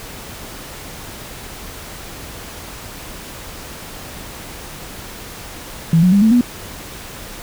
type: tone with pitch steps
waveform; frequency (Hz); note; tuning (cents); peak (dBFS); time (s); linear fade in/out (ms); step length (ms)
sine; 164.5 / 181.47 / 200.2 / 220.9 / 243.6; E3 / F#3 / G3 / A3 / B3; -3 / -33 / +37 / +7 / -24; -8; 5.93-6.41; 2; 96
effects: pink hiss -33 dBFS RMS until 7.42 s